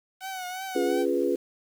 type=tone with vibrato; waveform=sawtooth; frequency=746 Hz; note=F#5; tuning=14 cents sharp; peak=-29 dBFS; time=0.2-1.06 s; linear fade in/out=50 ms; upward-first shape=triangle; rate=2.8 Hz; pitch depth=65 cents each way
type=chord; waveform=sine; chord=C# dominant seventh; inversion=none; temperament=equal; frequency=277.2 / 349.2 / 415.3 / 493.9 Hz; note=C#4 / E#4 / G#4 / B4; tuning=0 / 0 / 0 / 0 cents; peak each=-29 / -27 / -28 / -28 dBFS; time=0.75-1.36 s; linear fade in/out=10 ms
effects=8-bit